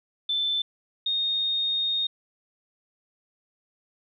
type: tone pair in turn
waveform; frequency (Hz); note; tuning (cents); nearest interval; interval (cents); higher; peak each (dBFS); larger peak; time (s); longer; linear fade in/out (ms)
sine; 3530 / 3699; A7 / A#7; +5 / -14; minor second; 81; second; -23; neither; 0.29-0.62 / 1.06-2.07; second; 5
effects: none